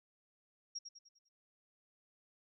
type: tone with echo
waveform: sine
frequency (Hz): 5600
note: F8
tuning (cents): +4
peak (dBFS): -39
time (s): 0.75-0.79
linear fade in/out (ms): 10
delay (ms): 100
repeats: 5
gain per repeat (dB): -7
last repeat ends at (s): 1.29
effects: none